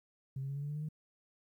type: tone with pitch steps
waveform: sine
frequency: 133.8 / 136.53 / 139.32 / 142.17 / 145.07 / 148.03 / 151.06 / 154.14 Hz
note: C3 / C#3 / C#3 / C#3 / D3 / D3 / D3 / D#3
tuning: +39 / -26 / +9 / +44 / -21 / +14 / +49 / -16 cents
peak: -35 dBFS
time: 0.36-0.888 s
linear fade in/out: 5 ms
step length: 66 ms
effects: tanh soft clip ceiling -32 dBFS + 12-bit